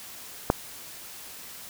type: click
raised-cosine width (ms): 1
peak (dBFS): -4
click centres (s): 0.501
effects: white hiss -43 dBFS RMS until 1.69 s